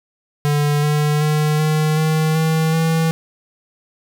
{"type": "tone with pitch steps", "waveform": "square", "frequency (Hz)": [146.8, 149.28, 151.8, 154.37, 156.97, 159.62, 162.32], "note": ["D3", "D3", "D#3", "D#3", "D#3", "D#3", "E3"], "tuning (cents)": [0, 29, -42, -13, 16, 45, -26], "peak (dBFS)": -15, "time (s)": [0.45, 3.11], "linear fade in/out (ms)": 0, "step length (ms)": 380, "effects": []}